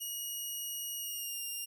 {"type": "tone with pitch glide", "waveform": "5% pulse", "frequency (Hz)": [2889, 2804], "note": ["F#7", "F7"], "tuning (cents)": [-42, 6], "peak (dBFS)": -29, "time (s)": [0, 1.66], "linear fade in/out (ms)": 20, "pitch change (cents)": -52, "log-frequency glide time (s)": [0.97, 1.4], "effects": []}